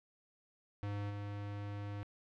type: tone with level steps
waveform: square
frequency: 102.1 Hz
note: G#2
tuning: 29 cents flat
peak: -38 / -41 dBFS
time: 0.83-2.03 s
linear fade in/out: 0 ms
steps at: 1.09 s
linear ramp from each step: 20 ms
effects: low-pass 3000 Hz 12 dB/octave + 13-bit